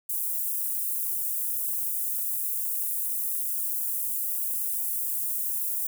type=high-pass noise; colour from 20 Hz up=white; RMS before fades=-29 dBFS; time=0.09-5.87 s; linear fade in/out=5 ms; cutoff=10000 Hz; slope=24 dB/octave; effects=none